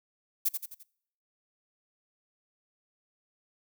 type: noise with echo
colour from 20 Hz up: violet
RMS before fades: -26 dBFS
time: 0.45-0.49 s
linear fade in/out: 10 ms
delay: 86 ms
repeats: 4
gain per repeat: -6 dB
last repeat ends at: 0.834 s
effects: noise-tail reverb RT60 0.7 s tail -24 dB re dry